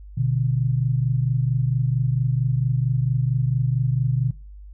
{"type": "tone pair together", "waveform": "sine", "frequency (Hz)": [123.47, 147.9], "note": ["B2", "D3"], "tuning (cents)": [0, 13], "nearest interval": "minor third", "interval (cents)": 313, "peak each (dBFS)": [-20, -23], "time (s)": [0.17, 4.31], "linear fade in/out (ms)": 10, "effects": ["noise-tail reverb RT60 0.3 s tail -20 dB re dry", "added 50 Hz sine -38 dBFS peak until 4.73 s"]}